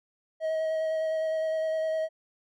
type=tone with vibrato; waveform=triangle; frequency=636 Hz; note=D#5; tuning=38 cents sharp; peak=-24 dBFS; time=0.4-2.09 s; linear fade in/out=50 ms; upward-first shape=square; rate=9.8 Hz; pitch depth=10 cents each way; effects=none

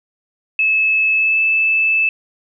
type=tone with pitch glide; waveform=sine; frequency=2600 to 2626 Hz; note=E7 to E7; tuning=-24 to -7 cents; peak=-12 dBFS; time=0.59-2.09 s; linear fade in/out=2 ms; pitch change=+17 cents; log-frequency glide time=1.14-1.4 s; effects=none

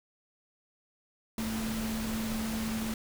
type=tone in noise; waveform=sine; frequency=221.4 Hz; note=A3; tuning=11 cents sharp; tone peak=-32 dBFS; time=1.38-2.94 s; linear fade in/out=2 ms; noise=pink; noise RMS=-38 dBFS; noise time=1.38-2.94 s; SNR=+3 dB; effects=none

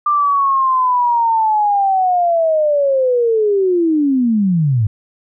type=linear sweep; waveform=sine; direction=down; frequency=1192 to 100 Hz; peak=-11 dBFS; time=0.06-4.87 s; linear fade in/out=5 ms; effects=none

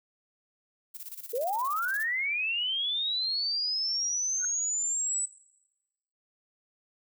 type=noise with tremolo; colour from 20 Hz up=violet; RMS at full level=-40 dBFS; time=0.94-2.05 s; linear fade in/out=10 ms; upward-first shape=square; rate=17 Hz; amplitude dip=75%
type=linear sweep; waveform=sine; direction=up; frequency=441.5 to 8000 Hz; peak=-27 dBFS; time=1.33-5.26 s; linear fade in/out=10 ms
type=tone with exponential growth; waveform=sine; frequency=1475 Hz; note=F#6; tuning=6 cents flat; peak=-32 dBFS; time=4.37-4.45 s; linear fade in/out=2 ms; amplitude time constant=16 ms
effects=noise-tail reverb RT60 1.0 s tail -20 dB re dry

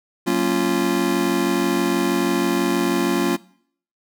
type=chord; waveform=square; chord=Gb major seventh; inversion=none; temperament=just; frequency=185 / 231.2 / 277.5 / 346.9 Hz; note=Gb3 / Bb3 / Db4 / F4; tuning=0 / -14 / +2 / -12 cents; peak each=-26 / -25 / -24 / -22 dBFS; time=0.26-3.37 s; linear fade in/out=20 ms; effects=noise-tail reverb RT60 0.6 s tail -22 dB re dry

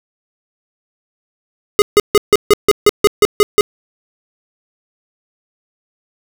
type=tone bursts; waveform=square; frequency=415.4 Hz; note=G#4; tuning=in tune; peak=-5 dBFS; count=11; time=1.79-3.609 s; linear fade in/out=0 ms; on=29 ms; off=150 ms; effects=none

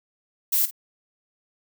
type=noise with echo; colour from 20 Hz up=violet; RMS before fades=-21 dBFS; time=0.52-0.66 s; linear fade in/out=10 ms; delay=51 ms; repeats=1; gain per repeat=-14 dB; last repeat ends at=0.711 s; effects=none

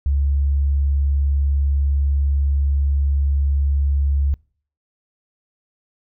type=tone; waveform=sine; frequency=70.1 Hz; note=C#2; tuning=20 cents sharp; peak=-15 dBFS; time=0.06-4.34 s; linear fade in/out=0 ms; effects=noise-tail reverb RT60 0.5 s tail -26 dB re dry

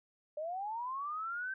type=linear sweep; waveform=sine; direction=up; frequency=587.3 to 1568 Hz; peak=-36 dBFS; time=0.37-1.54 s; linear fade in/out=5 ms; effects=none

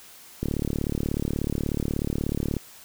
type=click train; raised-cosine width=3 ms; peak=-13 dBFS; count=79; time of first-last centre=0.43-2.567 s; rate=36.5 Hz; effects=white hiss -48 dBFS RMS until 2.84 s

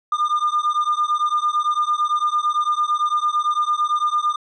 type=beating tone pair; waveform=triangle; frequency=1204 / 1212.9 Hz; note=D6 / D#6; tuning=+43 / -45 cents; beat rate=8.9 Hz; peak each=-17 dBFS; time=0.12-4.36 s; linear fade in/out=5 ms; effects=tanh soft clip ceiling -13 dBFS + resampled to 22050 Hz

